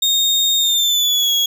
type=tone with pitch glide; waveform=35% pulse; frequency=3697 to 3332 Hz; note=A#7 to G#7; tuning=-15 to +5 cents; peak=-12 dBFS; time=0.02-1.46 s; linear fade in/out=5 ms; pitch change=-180 cents; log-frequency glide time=0.57-1.32 s; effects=none